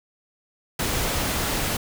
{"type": "noise", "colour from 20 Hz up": "pink", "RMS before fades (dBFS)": -25, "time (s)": [0.79, 1.77], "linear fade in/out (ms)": 5, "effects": []}